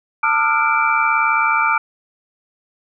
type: tone cluster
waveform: sine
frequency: 893 / 1206 / 1341 / 1420 / 2333 Hz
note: A5 / D6 / E6 / F6 / D7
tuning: +25 / +46 / +29 / +28 / -12 cents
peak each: -20 dBFS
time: 0.23-1.78 s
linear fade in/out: 5 ms
effects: none